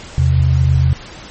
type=tone pair together; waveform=sine; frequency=82.41 / 130.81 Hz; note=E2 / C3; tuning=0 / 0 cents; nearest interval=minor sixth; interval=800 cents; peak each=-12 dBFS; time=0.18-0.93 s; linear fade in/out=0 ms; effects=pink hiss -34 dBFS RMS until 1.3 s + MP3 32 kbps